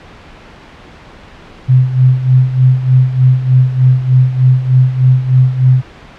sine tone with tremolo, 128.6 Hz, C3, 30 cents flat, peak -3 dBFS, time 1.68-5.82 s, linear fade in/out 20 ms, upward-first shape sine, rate 3.3 Hz, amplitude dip 75%, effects pink hiss -36 dBFS RMS until 6.18 s + low-pass 3000 Hz 12 dB/octave

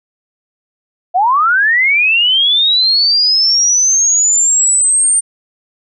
sine linear sweep, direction up, 683 to 8870 Hz, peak -8 dBFS, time 1.14-5.21 s, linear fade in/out 20 ms, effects none

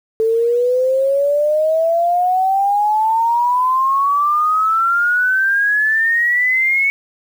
sine exponential sweep, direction up, 441.1 to 2225 Hz, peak -12 dBFS, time 0.2-6.9 s, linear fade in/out 0 ms, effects 7-bit

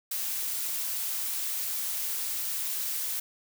blue noise with amplitude modulation, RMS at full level -30 dBFS, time 0.11-3.2 s, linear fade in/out 5 ms, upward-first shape sine, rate 212 Hz, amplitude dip 40%, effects none

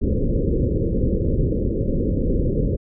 pink low-pass noise, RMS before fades -20 dBFS, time 0.01-2.77 s, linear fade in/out 20 ms, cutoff 540 Hz, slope 96 dB/octave, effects none

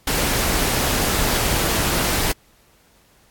pink noise, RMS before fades -20 dBFS, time 0.07-2.32 s, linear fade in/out 5 ms, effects pink hiss -56 dBFS RMS until 3.3 s + AAC 64 kbps

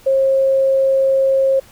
sine tone, 537 Hz, C5, 45 cents sharp, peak -11 dBFS, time 0.06-1.6 s, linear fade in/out 10 ms, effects pink hiss -46 dBFS RMS until 1.71 s

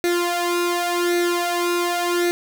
sawtooth tone with flanger, 349.2 Hz, F4, in tune, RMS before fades -21 dBFS, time 0.04-2.31 s, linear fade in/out 0 ms, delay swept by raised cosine 0.49 to 2.09 ms, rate 0.89 Hz, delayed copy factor +0.75, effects none

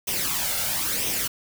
white noise with flanger, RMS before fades -26 dBFS, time 0.07-1.28 s, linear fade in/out 10 ms, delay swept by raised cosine 0.34 to 1.44 ms, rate 1 Hz, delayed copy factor +0.6, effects none

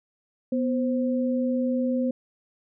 sine tone pair together, 247 / 523.3 Hz, B3 / C5, 0 / 0 cents, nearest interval octave + minor second, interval 1300 cents, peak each -23 / -28 dBFS, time 0.52-2.11 s, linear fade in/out 5 ms, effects none

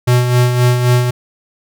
square tone with tremolo, 123.47 Hz, B2, in tune, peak -8 dBFS, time 0.07-1.11 s, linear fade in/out 10 ms, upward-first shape sine, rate 3.8 Hz, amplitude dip 50%, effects none

